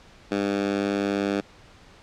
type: tone with high-pass filter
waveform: 10% pulse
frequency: 100.2 Hz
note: G2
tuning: 38 cents sharp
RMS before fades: -25 dBFS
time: 0.31-1.41 s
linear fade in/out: 10 ms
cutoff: 240 Hz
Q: 1.6
effects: pink hiss -51 dBFS RMS until 2.02 s + low-pass 5000 Hz 12 dB/octave